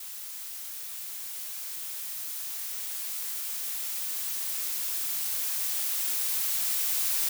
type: noise with level ramp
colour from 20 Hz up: blue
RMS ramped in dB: -40 to -27 dBFS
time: 0-7.29 s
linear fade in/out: 5 ms
effects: none